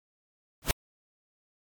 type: noise with exponential growth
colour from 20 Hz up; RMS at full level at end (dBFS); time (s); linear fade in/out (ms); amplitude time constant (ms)
pink; -19; 0.62-0.71; 1; 18
effects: MP3 96 kbps